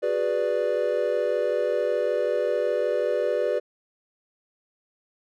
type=chord; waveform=triangle; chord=G# half-diminished seventh; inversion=third; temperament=equal; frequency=370 / 415.3 / 493.9 / 587.3 Hz; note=F#4 / G#4 / B4 / D5; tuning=0 / 0 / 0 / 0 cents; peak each=-29 / -27 / -24 / -24 dBFS; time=0.02-3.6 s; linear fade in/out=20 ms; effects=none